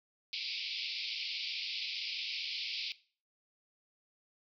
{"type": "band-pass noise", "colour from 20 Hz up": "white", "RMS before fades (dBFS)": -39, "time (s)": [0.33, 2.92], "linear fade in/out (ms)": 0, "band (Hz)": [2200, 5100], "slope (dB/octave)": 96, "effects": ["noise-tail reverb RT60 0.4 s tail -18 dB re dry"]}